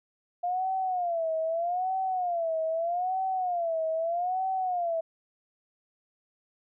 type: tone with vibrato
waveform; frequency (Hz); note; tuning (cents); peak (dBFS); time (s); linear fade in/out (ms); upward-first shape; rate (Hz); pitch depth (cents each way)
sine; 698.5; F5; 0; -26; 0.43-5.01; 10; sine; 0.8; 150
effects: none